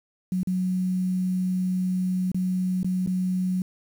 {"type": "tone with dropouts", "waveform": "sine", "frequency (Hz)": 184.1, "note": "F#3", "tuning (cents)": -8, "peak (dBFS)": -22, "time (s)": [0.32, 3.62], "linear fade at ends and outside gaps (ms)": 2, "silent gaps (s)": [[0.432, 0.472], [2.317, 2.345], [2.831, 2.845], [3.063, 3.073]], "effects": ["8-bit"]}